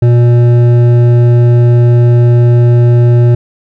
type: tone with hard clipping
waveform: triangle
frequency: 120.2 Hz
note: B2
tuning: 46 cents flat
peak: -5 dBFS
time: 0.02-3.35 s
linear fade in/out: 5 ms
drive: 13 dB
effects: none